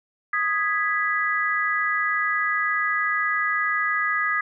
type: chord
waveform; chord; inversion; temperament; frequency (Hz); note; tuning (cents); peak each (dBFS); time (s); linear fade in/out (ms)
sine; G# minor; second; equal; 1244.5 / 1661.2 / 1975.5; D#6 / G#6 / B6; 0 / 0 / 0; -25; 0.33-4.41; 5
effects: none